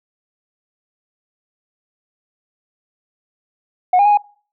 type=tone with pitch steps; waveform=sine; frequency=729 / 810 / 830 / 825 Hz; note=F#5 / G#5 / G#5 / G#5; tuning=-26 / -43 / -1 / -12 cents; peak=-7 dBFS; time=3.93-4.174 s; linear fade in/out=5 ms; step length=61 ms; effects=noise-tail reverb RT60 0.4 s tail -23 dB re dry + tanh soft clip ceiling -7 dBFS

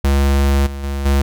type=tone with level steps; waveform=square; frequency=69.4 Hz; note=C#2; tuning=3 cents sharp; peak=-12 / -25 / -20 / -12 dBFS; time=0.04-1.22 s; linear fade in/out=5 ms; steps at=0.66 / 0.83 / 1.05 s; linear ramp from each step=10 ms; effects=none

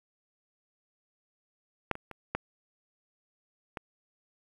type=clicks; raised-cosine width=0.5 ms; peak=-12 / -25 / -27 / -14 / -21 dBFS; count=5; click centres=1.913 / 1.954 / 2.113 / 2.35 / 3.772 s; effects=9-bit

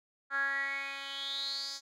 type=tone with band-pass filter sweep; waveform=10% pulse; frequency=275.9 Hz; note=C#4; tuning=8 cents flat; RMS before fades=-36 dBFS; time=0.3-1.81 s; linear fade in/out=50 ms; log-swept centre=1500 to 5500 Hz; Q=8.9; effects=none

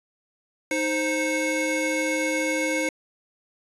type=tone cluster; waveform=square; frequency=311.6 / 524 / 2189 Hz; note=D#4 / C5 / C#7; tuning=+3 / +2 / -22 cents; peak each=-28 dBFS; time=0.71-2.89 s; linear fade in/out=2 ms; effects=resampled to 24000 Hz

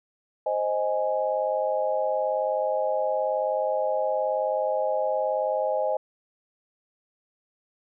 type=chord; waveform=sine; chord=Ab major; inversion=first; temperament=equal; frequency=523.3 / 622.3 / 830.6 Hz; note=C5 / Eb5 / Ab5; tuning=0 / 0 / 0 cents; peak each=-27 / -26 / -29 dBFS; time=0.46-5.97 s; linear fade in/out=5 ms; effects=none

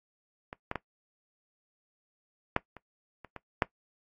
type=clicks; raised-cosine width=0.5 ms; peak=-24 / -17 / -17 / -9 / -30 / -29 / -25 / -8 dBFS; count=8; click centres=0.529 / 0.714 / 0.757 / 2.564 / 2.767 / 3.247 / 3.363 / 3.622 s; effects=noise-tail reverb RT60 0.1 s tail -19 dB re dry + AAC 32 kbps

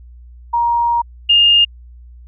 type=tone pair in turn; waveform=sine; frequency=943 / 2826 Hz; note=A#5 / F7; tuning=+20 / +20 cents; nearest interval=octave + perfect fifth; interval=1900 cents; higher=second; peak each=-12 / -7 dBFS; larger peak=second; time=0.53-1.02 / 1.29-1.65 s; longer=first; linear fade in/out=10 ms; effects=added 60 Hz sine -36 dBFS peak until 2.27 s

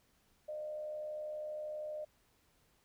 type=tone with frequency modulation; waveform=sine; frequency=608 Hz; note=D#5; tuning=40 cents flat; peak=-39 dBFS; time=0.48-2.05 s; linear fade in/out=10 ms; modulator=72.4 Hz; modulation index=0.27; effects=pink hiss -72 dBFS RMS until 2.84 s

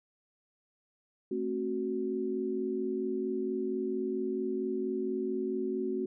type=chord; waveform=sine; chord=F# diminished; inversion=first; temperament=just; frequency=222 / 266.4 / 370 Hz; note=A3 / C4 / F#4; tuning=+16 / +31 / 0 cents; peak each=-37 / -36 / -32 dBFS; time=1.31-6.06 s; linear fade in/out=5 ms; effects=none

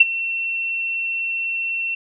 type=tone with ADSR envelope; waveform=sine; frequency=2708 Hz; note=E7; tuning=46 cents sharp; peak=-4 dBFS; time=0-1.95 s; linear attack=8 ms; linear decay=27 ms; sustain=-17 dB; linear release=6 ms; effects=none

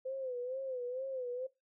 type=tone with vibrato; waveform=sine; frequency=512 Hz; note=C5; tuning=38 cents flat; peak=-36 dBFS; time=0.05-1.47 s; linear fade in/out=10 ms; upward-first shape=sine; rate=2.2 Hz; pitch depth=87 cents each way; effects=noise-tail reverb RT60 0.2 s tail -18 dB re dry

